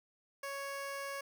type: tone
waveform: 15% pulse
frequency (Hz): 555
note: C#5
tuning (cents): +2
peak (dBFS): -33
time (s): 0.43-1.21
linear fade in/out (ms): 5
effects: none